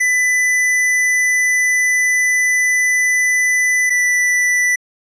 square tone pair in turn, 1997 / 1978.6 Hz, B6 / B6, +19 / +3 cents, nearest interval unison, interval 16 cents, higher first, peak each -13 dBFS, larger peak neither, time 0-3.9 / 3.9-4.76 s, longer first, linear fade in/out 10 ms, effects low-pass 10000 Hz 12 dB/octave

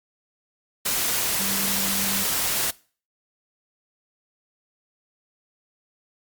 sine tone in noise, 196 Hz, G3, in tune, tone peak -32 dBFS, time 1.39-2.24 s, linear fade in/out 10 ms, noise white, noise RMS -24 dBFS, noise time 0.85-2.71 s, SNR -11 dB, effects noise-tail reverb RT60 0.4 s tail -22 dB re dry + Opus 48 kbps

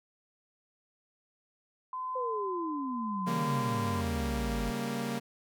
sine tone with tremolo, 1023 Hz, C6, 39 cents flat, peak -32 dBFS, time 1.93-4.01 s, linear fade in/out 2 ms, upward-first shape triangle, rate 0.81 Hz, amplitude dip 45%
sine exponential sweep, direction down, 523.3 to 45.48 Hz, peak -33 dBFS, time 2.15-4.71 s, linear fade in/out 10 ms
sawtooth chord, G diminished, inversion second, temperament equal, 138.59 / 196 / 233.1 Hz, Db3 / G3 / Bb3, 0 / 0 / 0 cents, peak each -35 / -34 / -30 dBFS, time 3.26-5.2 s, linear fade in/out 20 ms
effects none

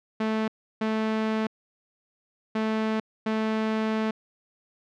sawtooth tone bursts at uneven times, 218.9 Hz, A3, 9 cents flat, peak -20 dBFS, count 4, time 0.2-0.48 / 0.81-1.47 / 2.55-3 / 3.26-4.11 s, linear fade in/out 5 ms, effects low-pass 3000 Hz 12 dB/octave

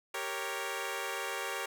10% pulse chord, G diminished, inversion none, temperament equal, 392 / 466.2 / 554.4 Hz, G4 / Bb4 / Db5, 0 / 0 / 0 cents, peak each -31 dBFS, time 0.14-1.66 s, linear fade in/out 5 ms, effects none

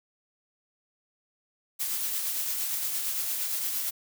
blue noise with tremolo, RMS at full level -29 dBFS, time 1.79-3.91 s, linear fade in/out 20 ms, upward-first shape triangle, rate 8.7 Hz, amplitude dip 35%, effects none

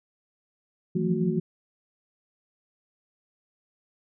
sine tone cluster, 163.2 / 174.8 / 181.3 / 223.6 / 367.2 Hz, E3 / F3 / F#3 / A3 / F#4, -17 / +2 / -35 / +28 / -13 cents, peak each -29 dBFS, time 0.95-1.4 s, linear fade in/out 10 ms, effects none

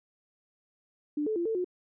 sine tone with pitch steps, 296.5 / 434.1 / 343.2 / 446.3 / 361.2 Hz, D4 / A4 / F4 / A4 / F#4, +17 / -23 / -30 / +25 / -42 cents, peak -27 dBFS, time 1.17-1.645 s, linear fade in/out 5 ms, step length 95 ms, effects none

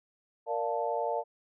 sine chord, Bb major seventh, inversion none, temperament equal, 466.2 / 587.3 / 698.5 / 880 Hz, Bb4 / D5 / F5 / A5, 0 / 0 / 0 / 0 cents, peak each -34 dBFS, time 0.46-1.24 s, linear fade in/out 50 ms, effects none

